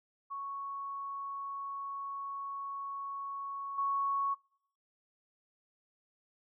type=tone with level steps; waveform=sine; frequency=1108.7 Hz; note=C#6; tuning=in tune; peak=-37 / -29 dBFS; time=0.3-4.35 s; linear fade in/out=20 ms; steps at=3.78 s; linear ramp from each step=5 ms; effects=noise-tail reverb RT60 0.7 s tail -26 dB re dry